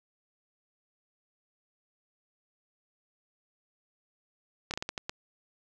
slowing click train, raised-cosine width 0.2 ms, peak -16 dBFS, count 7, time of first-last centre 4.71-5.095 s, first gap 28 ms, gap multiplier 1.33, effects none

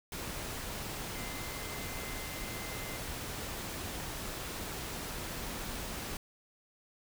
sine tone in noise, 2072 Hz, C7, 17 cents flat, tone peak -48 dBFS, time 1.15-2.98 s, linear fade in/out 2 ms, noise pink, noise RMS -40 dBFS, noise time 0.12-6.17 s, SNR -11 dB, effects none

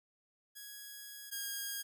5% pulse tone pair in turn, 1661.2 / 1630.8 Hz, G#6 / G#6, 0 / -32 cents, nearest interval unison, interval 32 cents, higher first, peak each -36 / -27 dBFS, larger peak second, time 0.55-1.31 / 1.31-1.83 s, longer first, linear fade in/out 20 ms, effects none

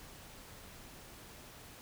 silence, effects pink hiss -53 dBFS RMS until 1.81 s

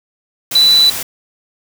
sine tone in noise, 3974 Hz, B7, 10 cents sharp, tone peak -6 dBFS, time 0.55-0.9 s, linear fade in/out 5 ms, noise white, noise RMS -22 dBFS, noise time 0.51-1.03 s, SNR +13 dB, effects none

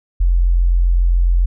sine tone, 43.65 Hz, F1, in tune, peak -10 dBFS, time 0.2-1.46 s, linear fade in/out 10 ms, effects none

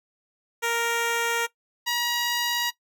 10% pulse tone pair in turn, 466.2 / 956.4 Hz, A#4 / A#5, 0 / +44 cents, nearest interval octave, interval 1244 cents, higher second, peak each -15 dBFS, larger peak neither, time 0.62-1.47 / 1.86-2.71 s, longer neither, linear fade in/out 20 ms, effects noise-tail reverb RT60 0.1 s tail -18 dB re dry

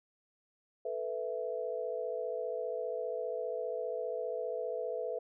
sine chord, A suspended second, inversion none, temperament just, 440 / 495 / 660 Hz, A4 / B4 / E5, 0 / +4 / +2 cents, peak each -39 / -37 / -39 dBFS, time 0.85-5.19 s, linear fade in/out 5 ms, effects none

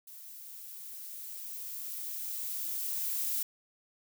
violet noise with level ramp, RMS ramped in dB -49 to -32 dBFS, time 0.07-3.43 s, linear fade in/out 5 ms, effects none

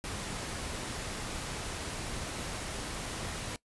pink noise, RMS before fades -38 dBFS, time 0.04-3.56 s, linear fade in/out 0 ms, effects noise-tail reverb RT60 0.1 s tail -20 dB re dry + resampled to 24000 Hz

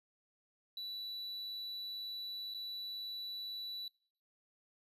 triangle tone with dropouts, 3951 Hz, B7, in tune, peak -39 dBFS, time 0.77-3.88 s, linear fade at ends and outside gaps 2 ms, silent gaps 2.539-2.545 s, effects noise-tail reverb RT60 0.5 s tail -24 dB re dry + resampled to 32000 Hz

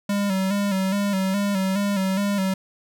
square tone with vibrato, 196 Hz, G3, in tune, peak -21 dBFS, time 0.09-2.54 s, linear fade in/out 5 ms, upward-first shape square, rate 2.4 Hz, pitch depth 52 cents each way, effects none

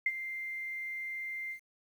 sine tone with ADSR envelope, 2093 Hz, C7, in tune, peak -24 dBFS, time 0.06-1.6 s, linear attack 4 ms, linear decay 43 ms, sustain -12 dB, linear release 91 ms, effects 10-bit

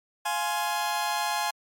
sawtooth chord, F minor, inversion none, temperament just, 698.5 / 838.1 / 1047.7 Hz, F5 / Ab5 / C6, 0 / +16 / +2 cents, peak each -29 / -24 / -28 dBFS, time 0.25-1.51 s, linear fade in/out 10 ms, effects MP3 64 kbps

